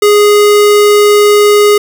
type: tone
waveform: square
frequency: 414.4 Hz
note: G#4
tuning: 4 cents flat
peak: -4 dBFS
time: 0.02-1.78 s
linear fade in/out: 5 ms
effects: 7-bit